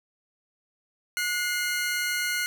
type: tone pair together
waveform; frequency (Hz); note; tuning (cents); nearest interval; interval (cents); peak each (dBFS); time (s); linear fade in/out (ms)
sawtooth; 1454 / 2107; F#6 / C7; -31 / +12; tritone; 643; -25 / -25; 1.17-2.46; 0
effects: none